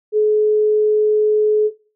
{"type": "tone", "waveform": "sine", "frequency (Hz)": 425.9, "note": "G#4", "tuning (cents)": 44, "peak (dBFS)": -11, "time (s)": [0.12, 1.71], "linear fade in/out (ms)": 50, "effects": ["noise-tail reverb RT60 0.4 s tail -18 dB re dry"]}